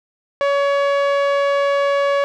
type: tone with low-pass filter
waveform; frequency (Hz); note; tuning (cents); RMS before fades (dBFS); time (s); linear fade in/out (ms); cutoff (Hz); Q
sawtooth; 563; C#5; +27; -17; 0.41-2.24; 0; 2500; 0.57
effects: none